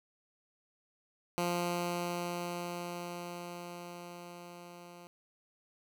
10% pulse tone with level ramp, 174.61 Hz, F3, in tune, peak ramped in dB -22 to -42 dBFS, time 1.38-5.07 s, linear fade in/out 0 ms, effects none

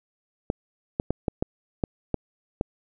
clicks, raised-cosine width 2 ms, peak -10 dBFS, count 8, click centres 0.501 / 0.999 / 1.106 / 1.282 / 1.425 / 1.838 / 2.143 / 2.611 s, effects none

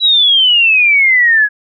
sine exponential sweep, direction down, 3951 to 1657 Hz, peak -6 dBFS, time 0-1.49 s, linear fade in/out 50 ms, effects none

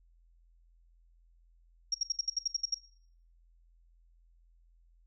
sine tone bursts, 5588 Hz, F8, in tune, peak -27 dBFS, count 10, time 1.92-2.745 s, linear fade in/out 5 ms, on 24 ms, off 65 ms, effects noise-tail reverb RT60 0.6 s tail -18 dB re dry + added 42 Hz sine -61 dBFS peak until 5.06 s

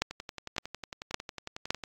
two click trains, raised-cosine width 0.2 ms, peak -21 / -9 dBFS, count 20 / 4, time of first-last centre 0.11-1.837 / 0.02-1.705 s, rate 11 / 1.78 Hz, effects AAC 48 kbps

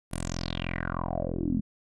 10% pulse tone with low-pass filter sweep, 43.17 Hz, F1, 19 cents flat, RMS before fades -31 dBFS, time 0.11-1.61 s, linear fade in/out 20 ms, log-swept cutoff 11000 to 210 Hz, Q 6.7, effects none

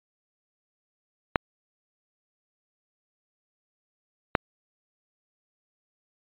clicks, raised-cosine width 0.5 ms, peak -3 dBFS, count 2, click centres 1.358 / 4.352 s, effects resampled to 8000 Hz

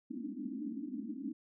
white band-pass noise, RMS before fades -41 dBFS, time 0.1-1.33 s, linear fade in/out 10 ms, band 210 to 310 Hz, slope 96 dB/octave, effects none

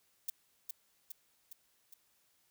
violet noise with echo, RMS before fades -36 dBFS, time 0.28-0.3 s, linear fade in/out 5 ms, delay 410 ms, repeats 4, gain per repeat -4 dB, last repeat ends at 1.94 s, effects white hiss -73 dBFS RMS until 2.5 s

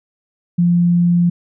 sine tone, 173.8 Hz, F3, 8 cents flat, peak -10 dBFS, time 0.58-1.3 s, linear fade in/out 10 ms, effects none

